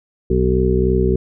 harmonic tone, 63.2 Hz, B1, 41 cents sharp, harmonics 1 / 2 / 3 / 4 / 6 / 7, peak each -18 / -22 / -21 / -25 / -17 / -23 dBFS, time 0.3-1.16 s, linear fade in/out 5 ms, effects none

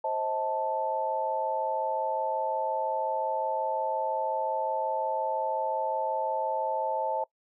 sine chord, A diminished, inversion first, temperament just, 528 / 633.6 / 880 Hz, C5 / Eb5 / A5, +16 / +31 / 0 cents, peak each -33 / -33 / -29 dBFS, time 0.04-7.24 s, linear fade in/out 5 ms, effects noise-tail reverb RT60 0.1 s tail -21 dB re dry

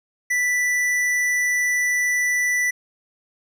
sine tone with tanh clipping, 1975.5 Hz, B6, in tune, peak -20 dBFS, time 0.3-2.71 s, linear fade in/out 10 ms, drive 14 dB, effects none

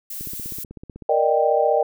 violet noise, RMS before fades -32 dBFS, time 0.1-0.64 s, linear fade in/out 5 ms
click train, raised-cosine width 3 ms, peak -24 dBFS, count 14, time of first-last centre 0.21-1.022 s, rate 16 Hz
sine chord, Eb major seventh, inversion second, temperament equal, 466.2 / 587.3 / 622.3 / 784 Hz, Bb4 / D5 / Eb5 / G5, 0 / 0 / 0 / 0 cents, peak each -21 dBFS, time 1.09-1.83 s, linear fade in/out 5 ms
effects none

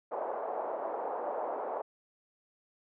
pink band-pass noise, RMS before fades -36 dBFS, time 0.11-1.82 s, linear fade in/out 10 ms, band 510 to 870 Hz, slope 24 dB/octave, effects none

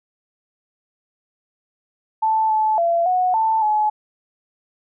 sine tone with pitch steps, 879 / 867 / 680 / 733 / 886 / 851 Hz, A5 / A5 / F5 / F#5 / A5 / G#5, -2 / -26 / -46 / -16 / +12 / +42 cents, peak -15 dBFS, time 2.22-3.9 s, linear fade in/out 10 ms, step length 280 ms, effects none

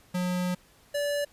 square tone pair in turn, 180.3 / 578.4 Hz, F#3 / D5, -45 / -27 cents, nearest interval octave + minor sixth, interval 2018 cents, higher second, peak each -27 dBFS, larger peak neither, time 0.14-0.55 / 0.94-1.25 s, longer first, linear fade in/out 10 ms, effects pink hiss -59 dBFS RMS until 1.32 s + resampled to 32000 Hz

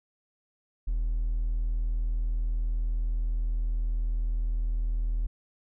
triangle tone with hard clipping, 40.04 Hz, E1, 50 cents flat, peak -25 dBFS, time 0.87-5.27 s, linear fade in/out 10 ms, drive 3 dB, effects none

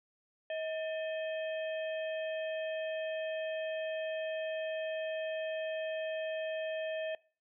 harmonic tone with a mistuned harmonic, 635 Hz, D#5, 35 cents sharp, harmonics 1 / 3 / 4 / 5, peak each -35 / -45 / -47 / -49 dBFS, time 0.5-7.15 s, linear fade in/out 2 ms, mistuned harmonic 3, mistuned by -110 cents, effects noise-tail reverb RT60 0.4 s tail -22 dB re dry

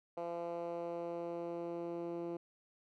10% pulse tone with band-pass filter sweep, 170.8 Hz, F3, 38 cents flat, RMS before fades -41 dBFS, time 0.17-2.37 s, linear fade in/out 5 ms, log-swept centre 580 to 340 Hz, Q 2, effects none

